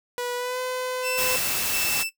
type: tone with pitch glide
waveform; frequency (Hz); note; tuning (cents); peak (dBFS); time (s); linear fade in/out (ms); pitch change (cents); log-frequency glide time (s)
sawtooth; 489 to 507.4; B4 to B4; -17 to +47; -23; 0.18-1.36; 0; +64; 0.35-0.6
type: tone with tremolo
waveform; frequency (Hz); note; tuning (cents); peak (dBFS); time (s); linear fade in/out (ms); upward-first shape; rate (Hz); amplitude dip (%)
sawtooth; 2654; E7; +11; -23; 1.02-2.11; 50; square; 1.4; 60
type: noise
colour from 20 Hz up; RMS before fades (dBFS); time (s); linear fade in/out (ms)
white; -26; 1.17-2.04; 20
effects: noise-tail reverb RT60 0.1 s tail -17 dB re dry